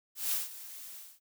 blue noise with ADSR envelope, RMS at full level -30 dBFS, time 0.15-1.2 s, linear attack 170 ms, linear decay 160 ms, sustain -16 dB, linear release 240 ms, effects none

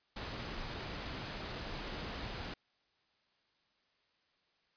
pink noise, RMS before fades -42 dBFS, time 0.16-2.54 s, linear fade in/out 5 ms, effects white hiss -75 dBFS RMS until 4.76 s + resampled to 11025 Hz

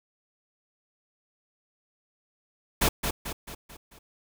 pink noise with echo, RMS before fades -22 dBFS, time 2.81-2.89 s, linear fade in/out 10 ms, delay 220 ms, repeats 5, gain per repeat -6 dB, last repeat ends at 3.99 s, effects none

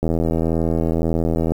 click train, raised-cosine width 2 ms, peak -7 dBFS, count 123, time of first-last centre 0.03-1.52 s, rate 81.9 Hz, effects 7-bit

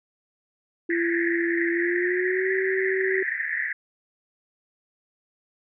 sine tone with pitch glide, 339.1 to 380.6 Hz, E4 to F#4, +49 to +49 cents, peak -23 dBFS, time 0.89-3.23 s, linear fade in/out 5 ms, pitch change +200 cents, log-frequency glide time 1.71-2.51 s
white band-pass noise, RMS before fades -28 dBFS, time 0.9-3.73 s, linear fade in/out 2 ms, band 1700 to 2000 Hz, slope 96 dB/octave
effects none

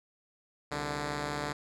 5% pulse tone pair together, 65.9 / 146.83 Hz, C2 / D3, +13 / 0 cents, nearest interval octave + major second, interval 1387 cents, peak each -29 / -22 dBFS, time 0.71-1.53 s, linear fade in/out 10 ms, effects low-pass 8000 Hz 12 dB/octave

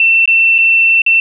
sine tone with dropouts, 2688 Hz, E7, 33 cents sharp, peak -6 dBFS, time 0-1.2 s, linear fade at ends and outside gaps 2 ms, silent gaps 0.257-0.276 / 0.582-0.586 / 1.019-1.063 s, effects none

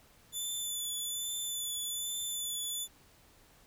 15% pulse tone with vibrato, 3491 Hz, A7, 14 cents flat, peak -28 dBFS, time 0.32-2.88 s, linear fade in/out 50 ms, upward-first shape triangle, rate 1.2 Hz, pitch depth 25 cents each way, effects pink hiss -62 dBFS RMS until 3.66 s

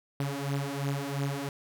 sawtooth beating tone pair, 138.59 / 141.49 Hz, C#3 / C#3, 0 / +36 cents, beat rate 2.9 Hz, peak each -29 dBFS, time 0.2-1.49 s, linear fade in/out 2 ms, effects none

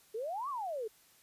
sine exponential two-way sweep, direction up then down, 415.3 to 1184 to 415.3 Hz, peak -35 dBFS, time 0.14-0.88 s, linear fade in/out 10 ms, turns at 0.49 s, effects white hiss -64 dBFS RMS until 1.22 s + resampled to 32000 Hz

